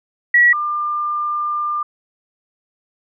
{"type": "tone pair in turn", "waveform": "sine", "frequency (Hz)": [1928, 1197.2], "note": ["B6", "D6"], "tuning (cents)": [-42, 33], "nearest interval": "minor sixth", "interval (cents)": 825, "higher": "first", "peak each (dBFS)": [-8, -18], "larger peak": "first", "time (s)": [[0.34, 0.53], [0.53, 1.83]], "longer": "second", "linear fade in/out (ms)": 5, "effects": []}